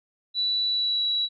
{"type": "tone with pitch glide", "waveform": "sine", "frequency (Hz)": [3951, 3910], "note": ["B7", "B7"], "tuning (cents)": [0, -18], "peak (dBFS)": -22, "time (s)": [0.34, 1.29], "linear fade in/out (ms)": 50, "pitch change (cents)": -18, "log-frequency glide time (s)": [0.67, 1.05], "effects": []}